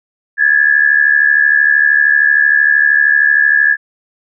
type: tone pair together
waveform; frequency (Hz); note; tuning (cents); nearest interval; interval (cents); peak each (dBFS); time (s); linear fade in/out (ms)
sine; 1661.2 / 1734.2; G#6 / A6; 0 / -26; minor second; 74; -10; 0.37-3.77; 50
effects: none